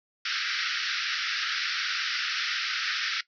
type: band-pass noise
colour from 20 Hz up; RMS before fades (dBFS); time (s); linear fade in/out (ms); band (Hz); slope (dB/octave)
pink; -30; 0.25-3.21; 5; 1300 to 5600; 96
effects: noise-tail reverb RT60 0.1 s tail -17 dB re dry